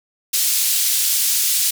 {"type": "band-pass noise", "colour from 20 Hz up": "white", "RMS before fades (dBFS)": -18, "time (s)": [0.33, 1.71], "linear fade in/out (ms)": 10, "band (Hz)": [3700, 16000], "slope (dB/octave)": 12, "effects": []}